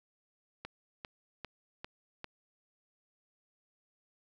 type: click train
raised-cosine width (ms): 0.3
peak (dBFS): -25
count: 5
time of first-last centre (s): 0.65-2.244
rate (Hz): 2.51
effects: none